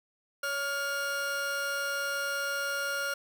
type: tone pair together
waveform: 40% pulse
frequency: 561 / 1410.6 Hz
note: C#5 / F6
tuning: +21 / +17 cents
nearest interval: octave + major third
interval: 1596 cents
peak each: -36 / -30 dBFS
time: 0.43-3.14 s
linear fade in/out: 5 ms
effects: none